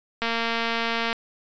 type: click train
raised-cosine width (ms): 0.3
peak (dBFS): -10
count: 210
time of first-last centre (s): 0.22-1.129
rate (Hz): 230
effects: resampled to 16000 Hz